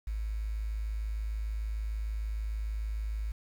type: tone with quantisation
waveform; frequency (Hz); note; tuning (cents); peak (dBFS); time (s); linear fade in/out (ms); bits
sine; 53.3; G#1; +46; -31; 0.07-3.32; 5; 9
effects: none